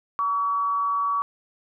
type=tone with frequency modulation; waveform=sine; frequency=1136 Hz; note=C#6; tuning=42 cents sharp; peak=-21 dBFS; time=0.19-1.22 s; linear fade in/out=0 ms; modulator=192 Hz; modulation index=0.29; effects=none